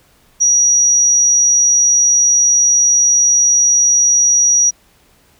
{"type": "tone", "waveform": "sine", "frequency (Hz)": 5780, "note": "F#8", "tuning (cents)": -41, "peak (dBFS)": -8, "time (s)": [0.4, 4.71], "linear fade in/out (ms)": 20, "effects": ["pink hiss -52 dBFS RMS until 5.39 s"]}